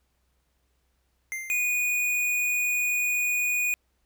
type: tone with exponential decay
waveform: square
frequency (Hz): 2093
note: C7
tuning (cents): 0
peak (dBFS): -29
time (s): 1.32-2.01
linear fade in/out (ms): 0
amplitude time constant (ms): 150
type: tone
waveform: square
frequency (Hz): 2463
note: D#7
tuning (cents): -18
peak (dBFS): -24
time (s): 1.5-3.74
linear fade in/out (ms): 0
effects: added 63 Hz sine -70 dBFS peak until 4.05 s + pink hiss -74 dBFS RMS until 4.05 s